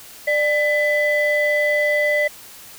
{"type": "tone pair together", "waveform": "sine", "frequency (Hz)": [594.9, 2001], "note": ["D5", "B6"], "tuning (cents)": [22, 22], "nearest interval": "octave + major sixth", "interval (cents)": 2100, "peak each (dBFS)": -17, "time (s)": [0.27, 2.28], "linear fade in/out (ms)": 10, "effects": ["tanh soft clip ceiling -11 dBFS", "white hiss -41 dBFS RMS until 2.78 s"]}